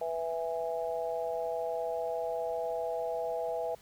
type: chord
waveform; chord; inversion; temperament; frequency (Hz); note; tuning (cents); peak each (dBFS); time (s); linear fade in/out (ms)
sine; E major; second; just; 494.4 / 659.3 / 824.1; B4 / E5 / G#5; +2 / 0 / -14; -35 / -34 / -39; 0.01-3.75; 5
effects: pink hiss -59 dBFS RMS until 3.81 s

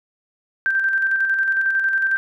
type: tone with tremolo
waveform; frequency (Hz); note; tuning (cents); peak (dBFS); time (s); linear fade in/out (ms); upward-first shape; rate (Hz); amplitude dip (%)
sine; 1568; G6; 0; -15; 0.66-2.17; 0; square; 11; 35
effects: none

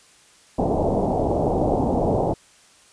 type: low-pass noise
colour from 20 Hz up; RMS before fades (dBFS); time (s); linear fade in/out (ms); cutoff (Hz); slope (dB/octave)
white; -21; 0.58-2.34; 10; 800; 48
effects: white hiss -53 dBFS RMS until 2.92 s + resampled to 22050 Hz

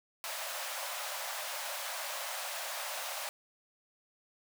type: high-pass noise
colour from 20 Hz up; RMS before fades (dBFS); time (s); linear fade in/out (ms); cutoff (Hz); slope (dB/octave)
pink; -39; 0.24-3.29; 0; 540; 96
effects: none

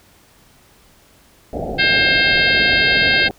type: low-pass noise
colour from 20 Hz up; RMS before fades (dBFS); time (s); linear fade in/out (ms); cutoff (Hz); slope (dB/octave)
white; -25; 1.53-3.31; 0; 770; 96
type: harmonic tone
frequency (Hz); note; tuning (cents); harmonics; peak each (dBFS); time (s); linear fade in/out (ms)
531; C5; +25; 3 / 4 / 5 / 6 / 7 / 8 / 9; -16 / -18 / -20 / -22 / -23 / -24 / -25; 1.78-3.29; 20
effects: pink hiss -51 dBFS RMS until 3.38 s

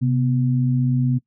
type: tone pair together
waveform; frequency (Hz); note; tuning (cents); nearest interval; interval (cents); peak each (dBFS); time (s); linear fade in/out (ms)
sine; 130.5 / 246.7; C3 / B3; -4 / -2; major seventh; 1102; -17 / -22; 0.01-1.19; 20
effects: noise-tail reverb RT60 0.1 s tail -20 dB re dry

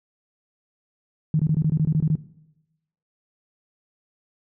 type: tone bursts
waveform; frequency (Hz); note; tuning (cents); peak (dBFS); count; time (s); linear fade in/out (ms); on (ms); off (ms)
sine; 154.7; D#3; -10; -16; 11; 1.34-2.154; 2; 54; 22
effects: noise-tail reverb RT60 0.9 s tail -18 dB re dry

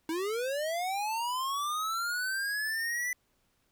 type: linear sweep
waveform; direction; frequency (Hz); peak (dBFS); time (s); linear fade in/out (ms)
square; up; 311.1 to 1996; -31; 0.09-3.13; 2
effects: pink hiss -73 dBFS RMS until 3.71 s

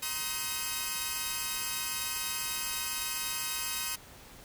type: tone cluster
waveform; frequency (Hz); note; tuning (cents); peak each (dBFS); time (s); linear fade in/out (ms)
5% pulse; 949 / 1058 / 1264 / 1533 / 2548; A#5 / C6 / D#6 / G6 / D#7; +31 / +19 / +27 / -39 / +41; -28; 0.02-3.96; 10
effects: pink hiss -52 dBFS RMS until 4.44 s

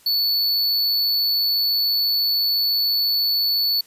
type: tone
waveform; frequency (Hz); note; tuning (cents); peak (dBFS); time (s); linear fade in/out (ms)
square; 4447; C#8; +5; -18; 0.06-3.81; 5
effects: white hiss -53 dBFS RMS until 3.86 s + resampled to 32000 Hz

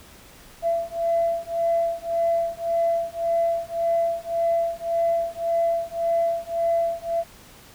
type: beating tone pair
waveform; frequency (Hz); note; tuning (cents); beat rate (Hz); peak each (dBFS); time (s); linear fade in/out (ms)
sine; 672 / 673.8; E5 / E5; +33 / +38; 1.8; -23; 0.62-7.24; 50
effects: tanh soft clip ceiling -13 dBFS + pink hiss -48 dBFS RMS until 7.74 s

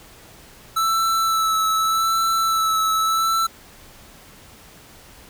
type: tone with vibrato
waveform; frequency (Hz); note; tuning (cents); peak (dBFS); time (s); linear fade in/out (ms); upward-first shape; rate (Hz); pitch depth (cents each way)
square; 1318.5; E6; 0; -18; 0.76-3.47; 10; sine; 0.83; 20
effects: pink hiss -46 dBFS RMS until 5.29 s

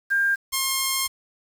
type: tone pair in turn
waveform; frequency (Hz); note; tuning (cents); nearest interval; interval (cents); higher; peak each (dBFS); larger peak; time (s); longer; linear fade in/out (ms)
sine / 5% pulse; 1600 / 1067.9; G6 / C6; +35 / +35; perfect fifth; 700; first; -18 / -10; second; 0.1-0.36 / 0.52-1.08; second; 20
effects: 7-bit

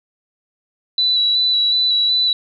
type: tone with vibrato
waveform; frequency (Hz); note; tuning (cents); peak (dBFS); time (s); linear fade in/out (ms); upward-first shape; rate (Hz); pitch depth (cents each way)
sine; 3951; B7; 0; -13; 0.98-2.33; 2; square; 2.7; 15
effects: none

